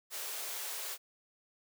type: high-pass noise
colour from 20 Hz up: white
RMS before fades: -40 dBFS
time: 0.1-0.98 s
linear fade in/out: 50 ms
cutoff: 360 Hz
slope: 96 dB/octave
effects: none